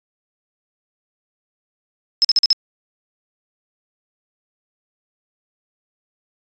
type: tone bursts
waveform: sine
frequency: 5180 Hz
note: E8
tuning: 31 cents flat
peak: -10 dBFS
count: 5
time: 2.22-2.529 s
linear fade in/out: 0 ms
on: 25 ms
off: 46 ms
effects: resampled to 16000 Hz